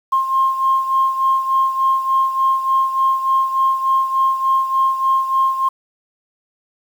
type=beating tone pair; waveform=sine; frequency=1063 / 1066.4 Hz; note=C6 / C6; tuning=+27 / +33 cents; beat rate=3.4 Hz; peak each=-14 / -20 dBFS; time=0.12-5.69 s; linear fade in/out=10 ms; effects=tanh soft clip ceiling -6 dBFS + 7-bit